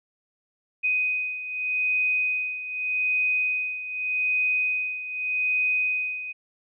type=beating tone pair; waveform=sine; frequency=2501 / 2501.83 Hz; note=D#7 / D#7; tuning=+8 / +9 cents; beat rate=0.83 Hz; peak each=-24 / -29 dBFS; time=0.83-6.33 s; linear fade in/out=20 ms; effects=none